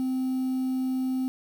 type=tone; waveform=sine; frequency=259.1 Hz; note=C4; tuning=17 cents flat; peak=-22 dBFS; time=0-1.28 s; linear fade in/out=0 ms; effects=tanh soft clip ceiling -24 dBFS + 8-bit